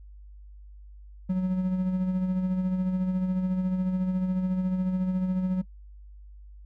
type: tone with tremolo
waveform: triangle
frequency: 185 Hz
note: F#3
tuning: in tune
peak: -20 dBFS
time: 1.29-5.62 s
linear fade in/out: 10 ms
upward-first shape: sine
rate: 14 Hz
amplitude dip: 40%
effects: noise-tail reverb RT60 0.1 s tail -20 dB re dry + added 50 Hz sine -44 dBFS peak until 6.65 s